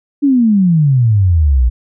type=exponential sweep; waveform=sine; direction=down; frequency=293.7 to 57.1 Hz; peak=-7 dBFS; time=0.22-1.7 s; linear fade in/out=20 ms; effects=none